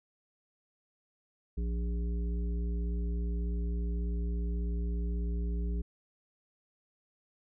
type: harmonic tone with a mistuned harmonic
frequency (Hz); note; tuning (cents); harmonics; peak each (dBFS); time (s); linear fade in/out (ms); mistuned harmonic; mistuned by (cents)
58.27; A#1; 0; 1 / 3 / 5 / 7; -30 / -40 / -48 / -47; 1.57-5.82; 10; 3; +18
effects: none